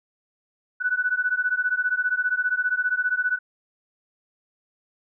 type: beating tone pair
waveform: sine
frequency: 1480 / 1495 Hz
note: F#6 / F#6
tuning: 0 / +17 cents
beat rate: 15 Hz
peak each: -24 dBFS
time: 0.8-3.39 s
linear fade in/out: 20 ms
effects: none

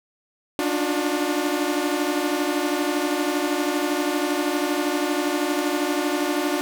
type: tone cluster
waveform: sawtooth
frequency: 289.3 / 301.9 / 358.7 Hz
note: D4 / D4 / F4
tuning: -26 / +48 / +46 cents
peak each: -22 dBFS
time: 0.59-6.61 s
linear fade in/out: 0 ms
effects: none

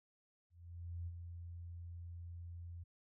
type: tone with ADSR envelope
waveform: sine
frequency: 85.9 Hz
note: F2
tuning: 28 cents flat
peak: -40 dBFS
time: 0.5-2.84 s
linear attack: 570 ms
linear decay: 40 ms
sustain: -6 dB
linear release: 13 ms
effects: none

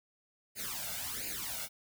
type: noise with flanger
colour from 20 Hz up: white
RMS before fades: -39 dBFS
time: 0.55-1.69 s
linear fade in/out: 50 ms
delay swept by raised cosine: 0.43 to 1.43 ms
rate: 1.4 Hz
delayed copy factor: +0.85
effects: none

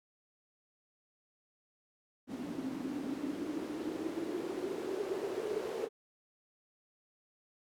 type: noise with band-pass filter sweep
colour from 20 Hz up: white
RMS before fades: -38 dBFS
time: 2.27-5.89 s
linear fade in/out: 50 ms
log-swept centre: 250 to 440 Hz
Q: 7.2
effects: none

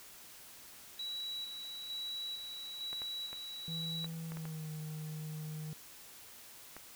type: tone with tremolo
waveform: sine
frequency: 3911 Hz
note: B7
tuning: 18 cents flat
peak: -38 dBFS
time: 0.99-4.06 s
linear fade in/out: 5 ms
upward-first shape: square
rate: 1.1 Hz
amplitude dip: 40%
type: clicks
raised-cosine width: 0.5 ms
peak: -32 dBFS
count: 8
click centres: 2.93 / 3.019 / 3.33 / 4.044 / 4.32 / 4.371 / 4.454 / 6.766 s
type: tone with pitch glide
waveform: triangle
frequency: 163.5 to 154.59 Hz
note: E3 to D#3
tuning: -14 to -11 cents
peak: -38 dBFS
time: 3.68-5.73 s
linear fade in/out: 0 ms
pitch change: -97 cents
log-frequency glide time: 4.22-4.71 s
effects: white hiss -54 dBFS RMS until 6.95 s

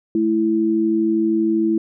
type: tone pair together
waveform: sine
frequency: 217.8 / 330.5 Hz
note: A3 / E4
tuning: -17 / +5 cents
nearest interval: perfect fifth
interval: 722 cents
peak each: -21 / -16 dBFS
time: 0.15-1.78 s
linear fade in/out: 2 ms
effects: none

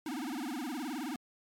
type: tone with vibrato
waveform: square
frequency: 277.2 Hz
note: C#4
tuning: in tune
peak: -36 dBFS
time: 0.06-1.16 s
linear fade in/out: 2 ms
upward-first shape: sine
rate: 19 Hz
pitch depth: 270 cents each way
effects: MP3 96 kbps

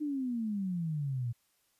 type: exponential sweep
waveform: sine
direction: down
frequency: 306.4 to 115.4 Hz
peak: -31 dBFS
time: 0-1.33 s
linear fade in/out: 20 ms
effects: white hiss -73 dBFS RMS until 1.79 s + resampled to 32000 Hz

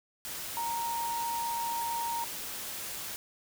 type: tone in noise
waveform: sine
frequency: 932.3 Hz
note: A#5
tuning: in tune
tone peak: -31 dBFS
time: 0.57-2.24 s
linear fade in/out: 0 ms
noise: white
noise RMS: -39 dBFS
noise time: 0.25-3.16 s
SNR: +5 dB
effects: none

